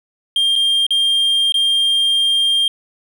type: tone with dropouts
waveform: triangle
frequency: 3200 Hz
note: G7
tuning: 35 cents sharp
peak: -11 dBFS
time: 0.36-2.68 s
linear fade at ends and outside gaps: 2 ms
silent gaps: 0.556-0.56 / 0.866-0.906 / 1.522-1.542 s
effects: none